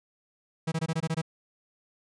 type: tone bursts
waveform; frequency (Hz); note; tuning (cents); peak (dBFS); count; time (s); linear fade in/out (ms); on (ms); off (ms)
45% pulse; 161.6; E3; -34; -26; 8; 0.67-1.217; 10; 50; 21
effects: resampled to 22050 Hz